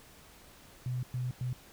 sine tone bursts at uneven times, 125.4 Hz, B2, 27 cents sharp, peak -31 dBFS, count 3, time 0.86-1.03 / 1.14-1.31 / 1.41-1.53 s, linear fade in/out 2 ms, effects pink hiss -56 dBFS RMS until 1.72 s

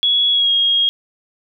sine tone with pitch glide, 3361 to 3267 Hz, G#7 to G#7, +20 to -29 cents, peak -12 dBFS, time 0.03-0.89 s, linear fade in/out 0 ms, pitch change -49 cents, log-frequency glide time 0.31-0.51 s, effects none

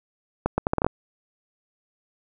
accelerating click train, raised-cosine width 1 ms, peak -7 dBFS, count 8, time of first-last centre 0.46-0.865 s, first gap 120 ms, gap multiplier 0.74, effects none

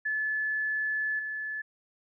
sine tone with level steps, 1728 Hz, A6, 32 cents flat, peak -27 / -32 dBFS, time 0.05-1.62 s, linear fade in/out 10 ms, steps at 1.19 s, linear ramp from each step 2 ms, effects none

